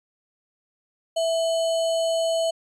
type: tone with sample-and-hold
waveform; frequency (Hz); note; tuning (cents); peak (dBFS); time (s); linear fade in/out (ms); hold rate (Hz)
sine; 659.3; E5; 0; -20; 1.16-2.51; 10; 3675
effects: resampled to 22050 Hz